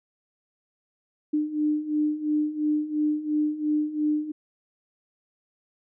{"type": "beating tone pair", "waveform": "sine", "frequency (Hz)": [299.8, 302.7], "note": ["D4", "D#4"], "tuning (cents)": [36, -48], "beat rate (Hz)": 2.9, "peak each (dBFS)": [-28, -24], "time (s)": [1.33, 4.32], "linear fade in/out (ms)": 10, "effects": []}